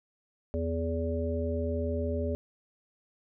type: harmonic tone with a mistuned harmonic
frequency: 82.41 Hz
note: E2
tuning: in tune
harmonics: 1 / 3 / 5 / 7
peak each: -31 / -35 / -35 / -35 dBFS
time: 0.54-2.35 s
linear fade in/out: 0 ms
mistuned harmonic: 5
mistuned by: +19 cents
effects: none